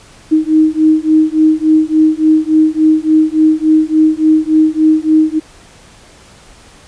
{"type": "beating tone pair", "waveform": "sine", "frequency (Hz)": [311.1, 314.6], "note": ["D#4", "D#4"], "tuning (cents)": [0, 19], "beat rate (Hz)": 3.5, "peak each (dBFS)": -10, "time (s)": [0.31, 5.4], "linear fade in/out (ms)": 20, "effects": ["pink hiss -41 dBFS RMS until 6.87 s", "resampled to 22050 Hz"]}